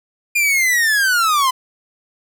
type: linear sweep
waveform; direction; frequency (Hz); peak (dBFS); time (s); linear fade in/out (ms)
45% pulse; down; 2424 to 1004; -13; 0.35-1.51; 10
effects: none